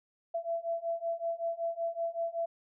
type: beating tone pair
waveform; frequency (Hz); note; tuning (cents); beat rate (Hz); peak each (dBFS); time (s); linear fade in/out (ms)
sine; 668 / 673.3; E5 / E5; +23 / +36; 5.3; -35 / -34; 0.34-2.46; 10
effects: none